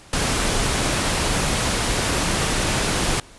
pink noise, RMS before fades -21 dBFS, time 0.13-3.2 s, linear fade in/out 2 ms, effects pink hiss -46 dBFS RMS until 3.38 s + resampled to 24000 Hz

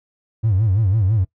triangle tone with vibrato, 102.4 Hz, G#2, 24 cents flat, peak -11 dBFS, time 0.43-1.25 s, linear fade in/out 20 ms, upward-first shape sine, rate 6 Hz, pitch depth 190 cents each way, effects noise-tail reverb RT60 0.1 s tail -21 dB re dry + tanh soft clip ceiling -9 dBFS

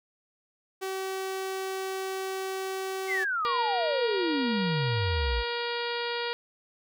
sawtooth tone, 381.7 Hz, G4, 46 cents flat, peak -27 dBFS, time 0.81-3.25 s, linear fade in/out 20 ms
sine exponential sweep, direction down, 2209 to 51.91 Hz, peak -26 dBFS, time 3.07-5.44 s, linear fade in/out 50 ms
harmonic tone, 474.7 Hz, A#4, 31 cents sharp, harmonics 1 / 2 / 3 / 4 / 5 / 6 / 7 / 8 / 9 / 10, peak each -33 / -36 / -38 / -39 / -40 / -41 / -41 / -42 / -43 / -43 dBFS, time 3.45-6.33 s, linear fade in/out 0 ms
effects none

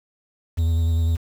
triangle tone with vibrato, 82.41 Hz, E2, in tune, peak -15 dBFS, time 0.57-1.17 s, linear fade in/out 20 ms, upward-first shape triangle, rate 10 Hz, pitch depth 36 cents each way, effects 7-bit

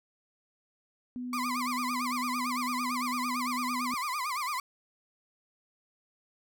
sine tone, 248 Hz, B3, 7 cents sharp, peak -34 dBFS, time 1.16-3.94 s, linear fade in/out 0 ms
35% pulse tone with vibrato, 1105 Hz, C#6, 6 cents flat, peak -29 dBFS, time 1.33-4.6 s, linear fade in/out 2 ms, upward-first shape sine, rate 8.9 Hz, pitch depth 190 cents each way
effects none

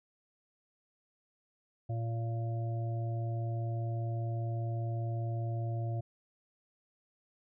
harmonic tone, 115 Hz, A#2, 23 cents flat, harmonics 1 / 3 / 5 / 6, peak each -32 / -46 / -48 / -45 dBFS, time 1.89-6.01 s, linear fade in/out 10 ms, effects none

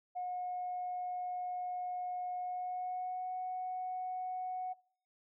sine tone with pitch glide, 724 to 737.9 Hz, F#5 to F#5, -38 to -5 cents, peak -35 dBFS, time 0.15-4.74 s, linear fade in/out 20 ms, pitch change +33 cents, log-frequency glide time 2.38-3.34 s, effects noise-tail reverb RT60 0.6 s tail -23 dB re dry + tanh soft clip ceiling -31 dBFS

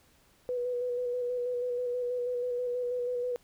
sine tone with vibrato, 491.8 Hz, B4, 7 cents flat, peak -29 dBFS, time 0.49-3.36 s, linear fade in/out 0 ms, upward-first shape square, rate 6.2 Hz, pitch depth 20 cents each way, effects pink hiss -64 dBFS RMS until 3.43 s

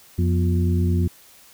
harmonic tone with a mistuned harmonic, 88.4 Hz, F2, 22 cents sharp, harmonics 1 / 2 / 3 / 4, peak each -18 / -24 / -28 / -30 dBFS, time 0.18-1.08 s, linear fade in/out 10 ms, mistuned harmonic 3, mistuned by -130 cents, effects white hiss -50 dBFS RMS until 1.53 s

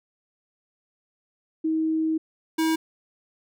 sine / square tone pair in turn, 318 / 321 Hz, D#4 / E4, +38 / -46 cents, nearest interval unison, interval 16 cents, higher second, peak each -21 dBFS, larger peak neither, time 1.64-2.18 / 2.58-2.76 s, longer first, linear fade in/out 10 ms, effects none

